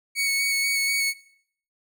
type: tone with vibrato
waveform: sawtooth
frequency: 2222 Hz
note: C#7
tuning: 4 cents sharp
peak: -18 dBFS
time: 0.15-1.14 s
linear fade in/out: 50 ms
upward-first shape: square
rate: 4.1 Hz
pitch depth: 12 cents each way
effects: noise-tail reverb RT60 0.6 s tail -18 dB re dry